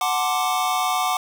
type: chord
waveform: square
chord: D dominant seventh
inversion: first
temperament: equal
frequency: 740 / 880 / 1046.5 / 1174.7 Hz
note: F#5 / A5 / C6 / D6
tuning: 0 / 0 / 0 / 0 cents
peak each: -24 / -30 / -29 / -25 dBFS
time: 0.01-1.17 s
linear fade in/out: 2 ms
effects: none